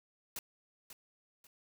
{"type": "noise with echo", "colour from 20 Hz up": "white", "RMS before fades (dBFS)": -41, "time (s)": [0.36, 0.39], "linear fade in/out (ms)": 2, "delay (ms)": 540, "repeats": 2, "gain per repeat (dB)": -10, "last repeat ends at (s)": 1.47, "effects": []}